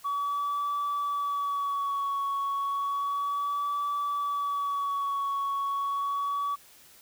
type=tone with vibrato; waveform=sine; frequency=1133 Hz; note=C#6; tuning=37 cents sharp; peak=-25 dBFS; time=0.04-6.56 s; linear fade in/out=20 ms; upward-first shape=sine; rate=0.32 Hz; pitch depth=31 cents each way; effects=tanh soft clip ceiling -25 dBFS + white hiss -55 dBFS RMS until 7.01 s